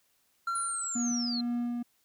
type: tone with exponential decay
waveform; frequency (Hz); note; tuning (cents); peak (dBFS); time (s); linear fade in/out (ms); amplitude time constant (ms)
triangle; 1369; F6; -35; -26; 0.47-1.67; 5; 260
type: linear sweep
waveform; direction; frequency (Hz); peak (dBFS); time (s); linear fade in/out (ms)
sine; down; 9820 to 4067; -32; 0.55-1.41; 5
type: tone with tremolo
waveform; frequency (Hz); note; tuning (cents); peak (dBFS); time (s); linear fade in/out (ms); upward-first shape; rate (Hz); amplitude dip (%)
triangle; 239.9; A#3; +50; -26; 0.95-1.83; 10; sine; 2.1; 30
effects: white hiss -71 dBFS RMS until 2.04 s